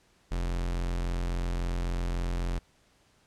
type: tone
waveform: 45% pulse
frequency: 43.65 Hz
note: F1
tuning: in tune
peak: -28 dBFS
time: 0.31-2.59 s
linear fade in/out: 10 ms
effects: pink hiss -65 dBFS RMS until 3.26 s + low-pass 9000 Hz 12 dB/octave